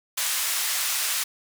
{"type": "band-pass noise", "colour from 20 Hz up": "white", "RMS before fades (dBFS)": -26, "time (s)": [0.17, 1.24], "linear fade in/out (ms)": 10, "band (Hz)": [1100, 13000], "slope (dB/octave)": 12, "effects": []}